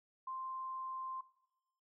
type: tone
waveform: sine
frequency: 1046.5 Hz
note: C6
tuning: in tune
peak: -40 dBFS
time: 0.27-1.21 s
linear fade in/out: 5 ms
effects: noise-tail reverb RT60 0.9 s tail -18 dB re dry